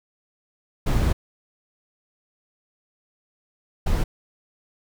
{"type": "noise bursts at uneven times", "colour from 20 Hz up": "brown", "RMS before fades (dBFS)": -20, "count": 2, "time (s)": [[0.86, 1.13], [3.86, 4.04]], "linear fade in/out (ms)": 10, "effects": []}